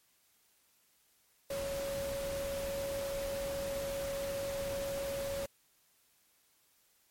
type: tone in noise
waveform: sine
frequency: 554.4 Hz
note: C#5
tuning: in tune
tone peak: -35 dBFS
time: 1.5-5.46 s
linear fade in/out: 5 ms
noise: pink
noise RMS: -43 dBFS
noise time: 1.5-5.46 s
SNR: +5 dB
effects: white hiss -70 dBFS RMS until 7.1 s + MP3 64 kbps